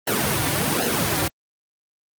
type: noise with flanger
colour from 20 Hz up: pink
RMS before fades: -21 dBFS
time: 0.07-1.28 s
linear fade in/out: 5 ms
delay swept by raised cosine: 0.85 to 4.75 ms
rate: 1.3 Hz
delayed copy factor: -0.85
effects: high-pass 100 Hz 12 dB/octave + Opus 32 kbps